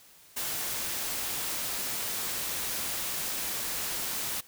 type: noise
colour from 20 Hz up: white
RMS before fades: -33 dBFS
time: 0.36-4.41 s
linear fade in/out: 10 ms
effects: white hiss -56 dBFS RMS until 4.47 s